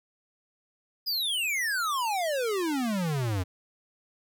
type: exponential sweep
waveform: square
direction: down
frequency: 5040 to 87.31 Hz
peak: -27 dBFS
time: 1.06-3.44 s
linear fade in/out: 20 ms
effects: none